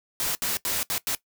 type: noise bursts at uneven times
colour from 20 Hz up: white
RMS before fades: -27 dBFS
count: 5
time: 0.2-0.35 / 0.42-0.57 / 0.65-0.83 / 0.9-0.98 / 1.07-1.15 s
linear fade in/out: 0 ms
effects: noise-tail reverb RT60 0.1 s tail -18 dB re dry